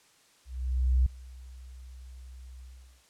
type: tone with ADSR envelope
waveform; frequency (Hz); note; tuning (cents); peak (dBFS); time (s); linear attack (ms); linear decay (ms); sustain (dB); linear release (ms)
sine; 63.4; B1; +46; -19; 0.45-3.04; 610; 5; -24; 420
effects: white hiss -62 dBFS RMS until 3.09 s + low-pass 9000 Hz 12 dB/octave